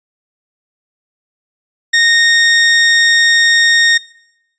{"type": "tone", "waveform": "sawtooth", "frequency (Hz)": 1851, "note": "A#6", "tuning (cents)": -13, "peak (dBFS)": -4, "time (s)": [1.93, 3.98], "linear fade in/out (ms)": 10, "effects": ["noise-tail reverb RT60 0.8 s tail -21 dB re dry", "resampled to 16000 Hz"]}